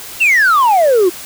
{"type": "exponential sweep", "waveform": "sine", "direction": "down", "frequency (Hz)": [2814, 340.2], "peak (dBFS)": -5, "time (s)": [0.2, 1.1], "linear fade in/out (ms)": 20, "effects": ["tanh soft clip ceiling -6 dBFS", "white hiss -30 dBFS RMS until 1.25 s"]}